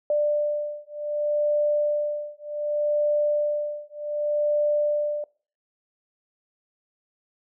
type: beating tone pair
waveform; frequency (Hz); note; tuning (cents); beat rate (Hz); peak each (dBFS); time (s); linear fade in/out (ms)
sine; 592 / 592.66; D5 / D5; +14 / +16; 0.66; -25; 0.1-5.24; 2
effects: noise-tail reverb RT60 0.4 s tail -22 dB re dry